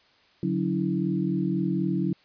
sine tone cluster, 144.3 / 183.3 / 283.1 / 327 Hz, D3 / F#3 / C#4 / E4, -30 / -16 / +37 / -14 cents, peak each -31 / -26 / -31 / -29 dBFS, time 0.43-2.13 s, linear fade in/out 2 ms, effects white hiss -60 dBFS RMS until 2.24 s + resampled to 11025 Hz

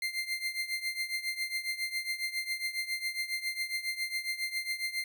30% pulse tone with tremolo, 2093 Hz, C7, in tune, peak -26 dBFS, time 0.02-5.04 s, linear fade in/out 2 ms, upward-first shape triangle, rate 7.3 Hz, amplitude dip 85%, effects none

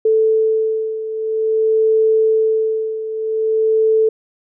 sine beating tone pair, 440 / 440.5 Hz, A4 / A4, 0 / +2 cents, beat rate 0.5 Hz, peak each -14 / -19 dBFS, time 0.05-4.09 s, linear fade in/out 5 ms, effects none

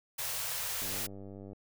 white band-stop noise, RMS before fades -36 dBFS, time 0.18-1.07 s, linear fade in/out 10 ms, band 160 to 450 Hz, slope 96 dB/octave
click train, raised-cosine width 2 ms, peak -34 dBFS, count 71, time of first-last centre 0.82-1.531 s, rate 98.4 Hz
effects none

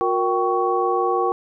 sine tone cluster, 360.8 / 466.8 / 776 / 1117 Hz, F#4 / A#4 / G5 / C#6, -44 / +2 / -18 / +13 cents, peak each -23 dBFS, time 0.01-1.32 s, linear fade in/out 0 ms, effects none

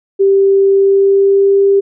sine tone with pitch glide, 392 to 395.9 Hz, G4 to G4, 0 to +17 cents, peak -6 dBFS, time 0.19-1.81 s, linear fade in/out 20 ms, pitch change +17 cents, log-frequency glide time 0.69-1.64 s, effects none

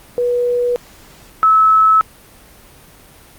sine tone pair in turn, 486.6 / 1299.1 Hz, B4 / E6, -26 / -26 cents, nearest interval octave + perfect fourth, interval 1700 cents, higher second, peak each -13 / -7 dBFS, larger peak second, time 0.18-0.76 / 1.43-2.01 s, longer neither, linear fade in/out 0 ms, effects pink hiss -43 dBFS RMS until 3.38 s + Opus 32 kbps

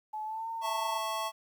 sine tone with pitch glide, 860 to 908.5 Hz, A5 to A#5, -40 to -45 cents, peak -34 dBFS, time 0.13-0.99 s, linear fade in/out 10 ms, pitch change +95 cents, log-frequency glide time 0.24-0.48 s
square chord, A major, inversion second, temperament just, 660 / 880 / 1100 Hz, E5 / A5 / C#6, +2 / 0 / -14 cents, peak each -39 / -37 / -36 dBFS, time 0.61-1.32 s, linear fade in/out 50 ms
effects 11-bit

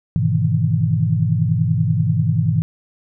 sine chord, E major seventh, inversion first, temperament just, 103.01 / 123.61 / 154.51 / 164.81 Hz, G#2 / B2 / D#3 / E3, -14 / +2 / -12 / 0 cents, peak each -20 dBFS, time 0.16-2.62 s, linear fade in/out 0 ms, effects none

